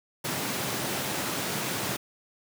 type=high-pass noise; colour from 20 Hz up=pink; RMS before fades=-31 dBFS; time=0.24-1.97 s; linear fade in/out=10 ms; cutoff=120 Hz; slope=24 dB/octave; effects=none